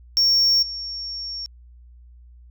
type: tone with level steps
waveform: sine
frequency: 5500 Hz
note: F8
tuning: 27 cents flat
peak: -12 / -28 dBFS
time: 0.17-1.46 s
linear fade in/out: 0 ms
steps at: 0.62 s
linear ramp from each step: 10 ms
effects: tanh soft clip ceiling -13 dBFS + added 60 Hz sine -44 dBFS peak until 2.5 s